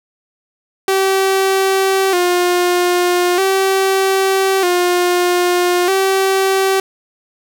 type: tone with vibrato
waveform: sawtooth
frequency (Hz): 370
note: F#4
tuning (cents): 0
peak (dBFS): -8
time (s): 0.88-6.8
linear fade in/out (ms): 2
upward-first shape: square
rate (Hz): 0.4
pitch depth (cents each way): 69
effects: none